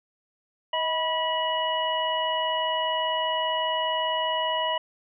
sine tone cluster, 635 / 980 / 1938 / 2922 Hz, D#5 / B5 / B6 / F#7, +35 / -14 / -33 / -22 cents, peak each -29 / -27 / -34 / -29 dBFS, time 0.73-4.78 s, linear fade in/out 5 ms, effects none

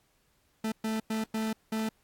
40% pulse tone bursts at uneven times, 220 Hz, A3, in tune, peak -28 dBFS, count 5, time 0.64-0.72 / 0.84-1 / 1.1-1.24 / 1.34-1.53 / 1.72-1.89 s, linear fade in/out 5 ms, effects pink hiss -70 dBFS RMS until 2.03 s + AAC 64 kbps

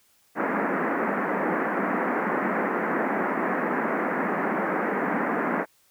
pink band-pass noise, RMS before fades -26 dBFS, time 0.35-5.66 s, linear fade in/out 50 ms, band 190 to 2000 Hz, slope 48 dB/octave, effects white hiss -63 dBFS RMS until 5.9 s

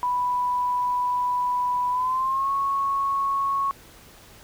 sine tone with pitch glide, 987.8 to 1102.4 Hz, B5 to C#6, 0 to -10 cents, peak -21 dBFS, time 0.03-3.71 s, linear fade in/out 0 ms, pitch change +190 cents, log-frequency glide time 1.9-2.51 s, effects pink hiss -49 dBFS RMS until 4.43 s

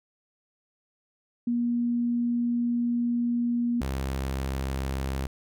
sine / sawtooth tone pair in turn, 238.7 / 66.84 Hz, A#3 / C2, +41 / +38 cents, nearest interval octave + minor seventh, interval 2203 cents, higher first, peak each -23 / -24 dBFS, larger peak first, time 1.47-3.81 / 3.81-5.27 s, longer first, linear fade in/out 5 ms, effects none

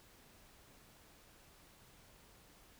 silence, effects pink hiss -63 dBFS RMS until 2.79 s

